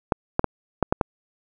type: clicks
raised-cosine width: 1 ms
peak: -4 dBFS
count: 6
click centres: 0.122 / 0.394 / 0.443 / 0.827 / 0.925 / 1.012 s
effects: none